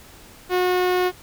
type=tone with notch filter; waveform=sawtooth; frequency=363.1 Hz; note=F#4; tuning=33 cents flat; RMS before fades=-20 dBFS; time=0.49-1.12 s; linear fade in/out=50 ms; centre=8000 Hz; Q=0.54; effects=pink hiss -46 dBFS RMS until 1.22 s